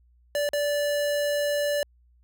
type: tone with dropouts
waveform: square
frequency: 582 Hz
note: D5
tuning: 16 cents flat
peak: -24 dBFS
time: 0.35-1.83 s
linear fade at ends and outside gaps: 1 ms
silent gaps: 0.49-0.533 s
effects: added 60 Hz sine -57 dBFS peak until 2.23 s